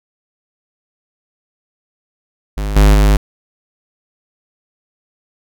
square tone with level steps, 51 Hz, G#1, 31 cents flat, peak -18 / -6 / -8 dBFS, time 2.57-3.17 s, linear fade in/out 5 ms, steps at 2.76 / 2.94 s, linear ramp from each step 5 ms, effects none

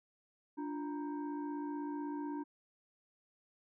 sine tone with frequency modulation, 292 Hz, D4, 10 cents flat, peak -37 dBFS, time 0.57-2.44 s, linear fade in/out 20 ms, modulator 640 Hz, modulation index 0.79, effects none

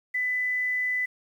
sine tone with quantisation, 1999 Hz, B6, 20 cents sharp, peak -24 dBFS, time 0.14-1.06 s, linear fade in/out 10 ms, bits 9, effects none

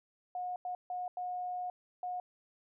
sine tone bursts at uneven times, 723 Hz, F#5, 40 cents flat, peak -35 dBFS, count 5, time 0.35-0.56 / 0.65-0.75 / 0.9-1.08 / 1.17-1.7 / 2.03-2.2 s, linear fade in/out 2 ms, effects none

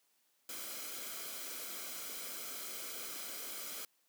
white noise with comb filter, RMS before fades -44 dBFS, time 0.49-3.85 s, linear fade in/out 2 ms, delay 1.1 ms, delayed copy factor -0.55, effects white hiss -75 dBFS RMS until 4.08 s + high-pass 200 Hz 12 dB/octave

